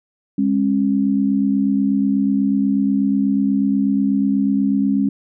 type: tone pair together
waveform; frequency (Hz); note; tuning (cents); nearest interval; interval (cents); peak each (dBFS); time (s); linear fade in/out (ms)
sine; 203.8 / 272; G#3 / C#4; -32 / -33; perfect fourth; 499; -17; 0.38-5.09; 5
effects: none